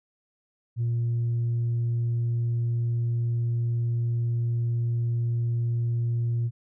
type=tone; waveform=sine; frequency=117.8 Hz; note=A#2; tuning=19 cents sharp; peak=-21 dBFS; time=0.76-6.51 s; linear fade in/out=50 ms; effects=tanh soft clip ceiling -21 dBFS